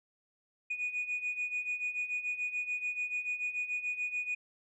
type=beating tone pair; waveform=sine; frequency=2464 / 2470.9 Hz; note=D#7 / D#7; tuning=-17 / -13 cents; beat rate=6.9 Hz; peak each=-37 / -33 dBFS; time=0.7-4.35 s; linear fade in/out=10 ms; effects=tanh soft clip ceiling -28 dBFS